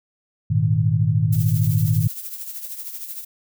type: chord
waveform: sine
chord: Ab suspended second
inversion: none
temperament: equal with one note detuned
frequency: 103.83 / 117.28 / 155.56 Hz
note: Ab2 / Bb2 / Eb3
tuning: 0 / +11 / 0 cents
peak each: -20 / -20 / -20 dBFS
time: 0.5-2.08 s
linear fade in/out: 10 ms
type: noise with tremolo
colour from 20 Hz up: violet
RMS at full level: -30 dBFS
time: 1.32-3.25 s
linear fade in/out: 10 ms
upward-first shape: triangle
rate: 13 Hz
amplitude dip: 65%
effects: none